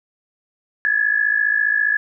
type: tone pair together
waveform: sine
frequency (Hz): 1671 / 1725.9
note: G#6 / A6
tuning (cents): +10 / -34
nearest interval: minor second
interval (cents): 56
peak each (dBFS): -18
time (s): 0.85-1.97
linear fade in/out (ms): 0
effects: none